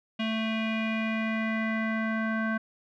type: tone with low-pass filter sweep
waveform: square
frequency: 221.4 Hz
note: A3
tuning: 11 cents sharp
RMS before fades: -29 dBFS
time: 0.19-2.58 s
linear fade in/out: 10 ms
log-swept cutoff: 2900 to 1600 Hz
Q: 4.7
effects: none